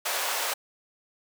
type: high-pass noise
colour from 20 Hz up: pink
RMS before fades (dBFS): -29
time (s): 0.05-0.54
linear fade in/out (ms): 10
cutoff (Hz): 560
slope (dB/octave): 24
effects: none